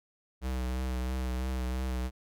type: tone with vibrato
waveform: square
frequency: 63.6 Hz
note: C2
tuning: 48 cents flat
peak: -31 dBFS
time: 0.41-2.11 s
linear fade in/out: 50 ms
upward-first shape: triangle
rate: 3 Hz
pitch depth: 33 cents each way
effects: none